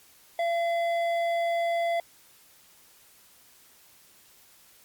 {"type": "tone with hard clipping", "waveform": "sine", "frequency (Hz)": 680, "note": "F5", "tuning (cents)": -46, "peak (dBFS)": -26, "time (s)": [0.39, 2], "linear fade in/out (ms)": 2, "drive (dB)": 9, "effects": ["white hiss -57 dBFS RMS until 4.84 s", "Opus 48 kbps"]}